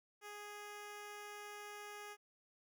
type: tone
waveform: 10% pulse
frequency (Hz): 414.4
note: G#4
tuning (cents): -4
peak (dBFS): -40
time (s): 0.21-2.17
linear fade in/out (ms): 50
effects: none